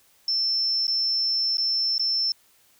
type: tone with dropouts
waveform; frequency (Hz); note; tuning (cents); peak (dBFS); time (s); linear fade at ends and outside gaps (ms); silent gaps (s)
sine; 5340; E8; +22; -21; 0.28-2.32; 2; 0.869-0.879 / 1.571-1.581 / 1.981-1.995
effects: white hiss -60 dBFS RMS until 2.79 s